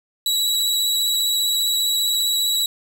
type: tone with vibrato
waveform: sawtooth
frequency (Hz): 3902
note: B7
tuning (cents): -22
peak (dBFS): -15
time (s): 0.26-2.66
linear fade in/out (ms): 2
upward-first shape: sine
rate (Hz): 15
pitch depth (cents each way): 19
effects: none